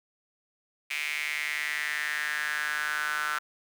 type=tone with high-pass filter sweep; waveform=sawtooth; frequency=150 Hz; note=D3; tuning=37 cents sharp; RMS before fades=-31 dBFS; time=0.9-3.39 s; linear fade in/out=10 ms; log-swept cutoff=2300 to 1400 Hz; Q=6.3; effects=none